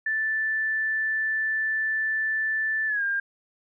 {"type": "tone with pitch glide", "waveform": "sine", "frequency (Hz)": [1760, 1604.6], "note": ["A6", "G6"], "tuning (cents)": [0, 40], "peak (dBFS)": -23, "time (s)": [0.06, 3.2], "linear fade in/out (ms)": 5, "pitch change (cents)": -160, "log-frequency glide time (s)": [2.87, 3.03], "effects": []}